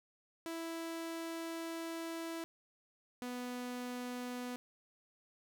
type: tone pair in turn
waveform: sawtooth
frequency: 330 / 247.2 Hz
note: E4 / B3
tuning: +2 / +2 cents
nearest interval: perfect fourth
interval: 500 cents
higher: first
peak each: -36 / -36 dBFS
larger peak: neither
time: 0.46-2.44 / 3.22-4.56 s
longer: first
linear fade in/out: 0 ms
effects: none